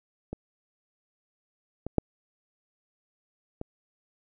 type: clicks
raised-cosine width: 2 ms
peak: -21 / -20 / -8 / -21 dBFS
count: 4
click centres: 0.33 / 1.866 / 1.983 / 3.614 s
effects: none